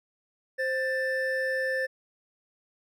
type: tone pair together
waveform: triangle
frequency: 524 / 1770.7 Hz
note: C5 / A6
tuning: +2 / +10 cents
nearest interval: octave + major sixth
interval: 2108 cents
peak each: -27 dBFS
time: 0.58-1.87 s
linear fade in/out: 20 ms
effects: none